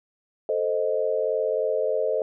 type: chord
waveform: sine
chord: A diminished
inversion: none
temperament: equal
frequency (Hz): 440 / 523.3 / 622.3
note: A4 / C5 / Eb5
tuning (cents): 0 / 0 / 0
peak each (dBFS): -26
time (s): 0.49-2.22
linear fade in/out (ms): 2
effects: none